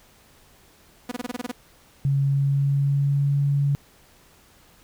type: tone bursts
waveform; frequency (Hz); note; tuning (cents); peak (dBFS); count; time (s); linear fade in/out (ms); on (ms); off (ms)
sawtooth; 245.6; B3; -9; -23; 9; 1.09-1.516; 5; 26; 24
type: tone with pitch glide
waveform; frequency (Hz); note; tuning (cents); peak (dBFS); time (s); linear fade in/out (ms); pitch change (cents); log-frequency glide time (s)
sine; 138.59 to 141.5; C#3 to C#3; 0 to +36; -18; 2.05-3.75; 0; +36; 2.2-3.38
effects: pink hiss -55 dBFS RMS until 4.83 s